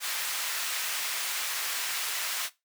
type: high-pass noise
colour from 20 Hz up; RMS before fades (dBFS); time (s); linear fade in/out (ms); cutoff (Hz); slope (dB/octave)
pink; -32; 0-2.5; 50; 1500; 12
effects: noise-tail reverb RT60 0.2 s tail -17 dB re dry